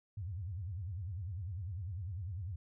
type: tone with vibrato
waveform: sine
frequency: 92.5 Hz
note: F#2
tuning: in tune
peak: -38 dBFS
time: 0.17-2.56 s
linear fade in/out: 5 ms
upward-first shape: sine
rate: 10 Hz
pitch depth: 260 cents each way
effects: none